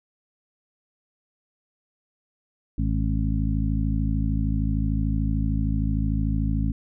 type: harmonic tone with a mistuned harmonic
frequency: 53.3 Hz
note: G#1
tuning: 46 cents sharp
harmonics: 1 / 2 / 3 / 4 / 5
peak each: -24 / -27 / -29 / -30 / -31 dBFS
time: 2.78-6.72 s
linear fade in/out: 5 ms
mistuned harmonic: 5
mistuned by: +48 cents
effects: none